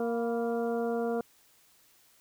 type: harmonic tone with a mistuned harmonic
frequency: 233.1 Hz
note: A#3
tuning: in tune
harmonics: 1 / 2 / 3 / 4 / 5 / 6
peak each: -33 / -30 / -36 / -48 / -47 / -45 dBFS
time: 0-1.21 s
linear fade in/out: 2 ms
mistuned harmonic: 4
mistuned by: +84 cents
effects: white hiss -63 dBFS RMS until 2.2 s